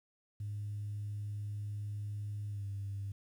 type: tone with pitch glide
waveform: sine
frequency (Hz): 103.5 to 99.63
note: G#2 to G2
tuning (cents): -5 to +29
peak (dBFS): -36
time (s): 0.4-3.12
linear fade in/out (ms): 5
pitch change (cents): -66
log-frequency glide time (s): 2.49-2.65
effects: tanh soft clip ceiling -33 dBFS + 11-bit